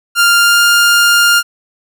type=tone with pitch glide; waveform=sawtooth; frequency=1396.9 to 1405 Hz; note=F6 to F6; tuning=0 to +10 cents; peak=-3 dBFS; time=0.15-1.43 s; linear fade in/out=50 ms; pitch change=+10 cents; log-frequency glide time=0.38-0.62 s; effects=none